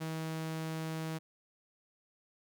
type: tone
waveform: sawtooth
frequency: 160 Hz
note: D#3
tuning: 49 cents sharp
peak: -32 dBFS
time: 0-1.19 s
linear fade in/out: 20 ms
effects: none